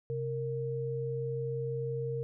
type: tone pair together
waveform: sine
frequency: 131.7 / 463.1 Hz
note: C3 / A#4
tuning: +12 / -11 cents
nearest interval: octave + minor seventh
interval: 2177 cents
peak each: -35 / -34 dBFS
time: 0.1-2.23 s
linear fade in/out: 0 ms
effects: none